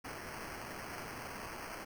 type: noise with sample-and-hold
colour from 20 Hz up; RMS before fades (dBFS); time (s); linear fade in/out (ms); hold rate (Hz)
violet; -45; 0.04-1.85; 10; 3675
effects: none